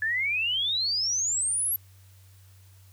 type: exponential sweep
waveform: sine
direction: up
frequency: 1708 to 11820 Hz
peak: -24 dBFS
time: 0.02-1.76 s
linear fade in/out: 2 ms
effects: added 95 Hz sine -51 dBFS peak until 2.92 s + white hiss -61 dBFS RMS until 2.92 s